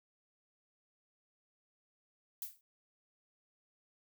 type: noise with exponential decay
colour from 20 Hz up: violet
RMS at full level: -37 dBFS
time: 2.42-2.61 s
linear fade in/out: 1 ms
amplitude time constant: 40 ms
effects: none